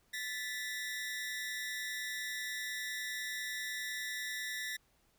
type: ring-modulated tone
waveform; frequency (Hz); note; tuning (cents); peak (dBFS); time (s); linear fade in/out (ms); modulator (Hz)
sawtooth; 1864.7; A#6; 0; -31; 0.13-4.77; 10; 115
effects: pink hiss -72 dBFS RMS until 5.18 s